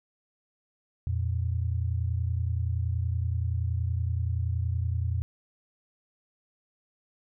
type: tone pair together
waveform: sine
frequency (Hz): 84.8 / 115.4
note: E2 / A#2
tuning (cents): +50 / -17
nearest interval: perfect fourth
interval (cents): 533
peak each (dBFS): -27 / -30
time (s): 1.07-5.22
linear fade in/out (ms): 0
effects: none